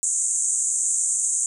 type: band-pass noise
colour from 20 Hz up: pink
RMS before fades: -23 dBFS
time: 0.03-1.46 s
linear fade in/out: 0 ms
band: 6600 to 9000 Hz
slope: 96 dB/octave
effects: none